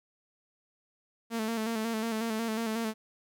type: tone with vibrato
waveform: sawtooth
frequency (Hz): 224.1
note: A3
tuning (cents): +32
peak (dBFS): -26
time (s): 1.3-2.94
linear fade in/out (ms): 50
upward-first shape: square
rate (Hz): 5.5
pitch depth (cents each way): 43
effects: none